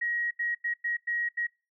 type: tone bursts at uneven times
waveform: sine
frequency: 1896 Hz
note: A#6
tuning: 29 cents sharp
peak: -27 dBFS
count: 6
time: 0.01-0.31 / 0.39-0.55 / 0.64-0.74 / 0.84-0.97 / 1.07-1.29 / 1.37-1.47 s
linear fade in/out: 10 ms
effects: noise-tail reverb RT60 0.3 s tail -24 dB re dry